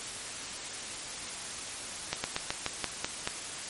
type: slowing click train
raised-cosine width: 0.2 ms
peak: -11 dBFS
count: 8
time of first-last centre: 2.13-3.275 s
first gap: 110 ms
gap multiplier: 1.13
effects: white hiss -39 dBFS RMS until 3.69 s + MP3 48 kbps